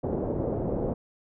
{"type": "low-pass noise", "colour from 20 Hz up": "white", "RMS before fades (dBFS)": -29, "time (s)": [0.03, 0.94], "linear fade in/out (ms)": 10, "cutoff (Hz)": 560, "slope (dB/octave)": 24, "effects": []}